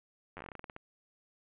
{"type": "slowing click train", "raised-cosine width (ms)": 0.5, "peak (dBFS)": -29, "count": 14, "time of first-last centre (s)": [0.37, 0.764], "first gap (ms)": 10, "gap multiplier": 1.17, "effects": ["resampled to 8000 Hz", "11-bit"]}